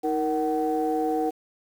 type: tone cluster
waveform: sine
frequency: 314.6 / 466.9 / 752 Hz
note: D#4 / A#4 / F#5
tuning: +19 / +3 / +28 cents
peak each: -26 dBFS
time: 0.03-1.31 s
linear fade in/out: 20 ms
effects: tanh soft clip ceiling -15 dBFS + 8-bit